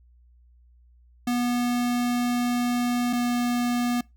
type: tone pair in turn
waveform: square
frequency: 243.3 / 242.4 Hz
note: B3 / B3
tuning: -26 / -32 cents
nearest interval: unison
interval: 6 cents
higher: first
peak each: -23 dBFS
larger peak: neither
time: 1.27-3.13 / 3.13-4.01 s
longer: first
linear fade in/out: 5 ms
effects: noise-tail reverb RT60 0.2 s tail -23 dB re dry + added 60 Hz sine -53 dBFS peak until 4.16 s